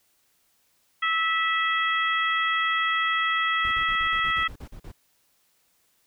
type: harmonic tone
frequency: 653 Hz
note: E5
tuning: 17 cents flat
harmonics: 2 / 3 / 4 / 5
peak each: -25 / -25 / -33 / -31 dBFS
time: 1.02-4.48 s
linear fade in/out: 10 ms
type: noise bursts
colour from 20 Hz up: brown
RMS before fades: -40 dBFS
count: 11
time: 3.64-4.918 s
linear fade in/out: 5 ms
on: 78 ms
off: 42 ms
effects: white hiss -67 dBFS RMS until 6.06 s